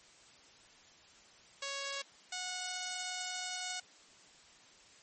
5% pulse tone pair in turn, 554.4 / 732.6 Hz, C#5 / F#5, 0 / -17 cents, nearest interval perfect fourth, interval 483 cents, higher second, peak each -26 dBFS, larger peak neither, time 1.62-2.02 / 2.32-3.8 s, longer second, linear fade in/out 5 ms, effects white hiss -60 dBFS RMS until 5.02 s + MP3 32 kbps

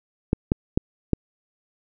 clicks, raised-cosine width 3 ms, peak -5 dBFS, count 4, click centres 0.331 / 0.519 / 0.775 / 1.133 s, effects none

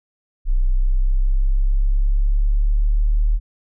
sine exponential sweep, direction up, 31.14 to 38.09 Hz, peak -13 dBFS, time 0.45-3.4 s, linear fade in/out 50 ms, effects none

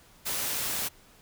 white noise, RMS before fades -31 dBFS, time 0.25-0.89 s, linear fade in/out 20 ms, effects pink hiss -57 dBFS RMS until 1.21 s

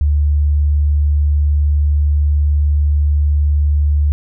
sine tone, 73.42 Hz, D2, in tune, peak -10 dBFS, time 0.01-4.12 s, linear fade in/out 0 ms, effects none

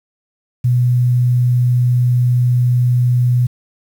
sine tone, 123.4 Hz, B2, 1 cent flat, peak -10 dBFS, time 0.64-3.47 s, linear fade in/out 10 ms, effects 7-bit

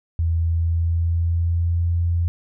sine tone with pitch glide, 82.8 to 85.47 Hz, E2 to F2, +8 to -37 cents, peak -17 dBFS, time 0.19-2.28 s, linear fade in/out 0 ms, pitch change +55 cents, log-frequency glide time 0.35-1.88 s, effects none

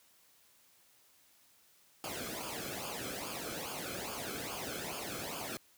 pink noise with flanger, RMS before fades -41 dBFS, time 2.04-5.57 s, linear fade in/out 0 ms, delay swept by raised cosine 0.51 to 1.09 ms, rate 2.4 Hz, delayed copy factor -0.75, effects white hiss -66 dBFS RMS until 5.77 s + high-pass 60 Hz 12 dB/octave

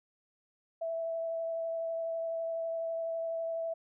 sine tone with vibrato, 659.3 Hz, E5, in tune, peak -32 dBFS, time 0.81-3.74 s, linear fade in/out 10 ms, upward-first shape triangle, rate 12 Hz, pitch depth 12 cents each way, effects none

